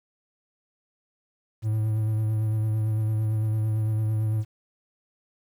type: tone with vibrato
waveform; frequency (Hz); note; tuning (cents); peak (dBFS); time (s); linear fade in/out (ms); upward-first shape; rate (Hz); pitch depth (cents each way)
triangle; 108.8; A2; -19; -20; 1.62-4.45; 50; triangle; 8.9; 28
effects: 9-bit